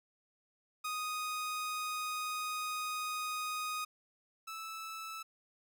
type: tone pair in turn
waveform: sawtooth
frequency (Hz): 1244.5 / 1312.1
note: D#6 / E6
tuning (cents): 0 / -8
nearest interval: minor second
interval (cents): 92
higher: second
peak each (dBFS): -32 / -38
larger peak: first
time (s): 0.84-3.85 / 4.47-5.23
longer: first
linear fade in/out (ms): 10
effects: none